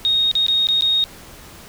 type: tone with dropouts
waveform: sine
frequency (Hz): 3729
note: A#7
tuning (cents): 0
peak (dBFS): -14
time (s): 0.05-1.04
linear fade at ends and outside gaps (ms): 0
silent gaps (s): 0.314-0.353 / 0.465-0.483 / 0.67-0.687 / 0.809-0.822
effects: pink hiss -41 dBFS RMS until 1.68 s